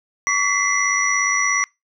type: tone cluster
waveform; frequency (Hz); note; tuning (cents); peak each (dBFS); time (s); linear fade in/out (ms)
sine; 1131 / 1992 / 2089 / 5850; C#6 / B6 / C7 / F#8; +34 / +14 / -3 / -21; -22; 0.27-1.64; 0
effects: noise-tail reverb RT60 0.2 s tail -25 dB re dry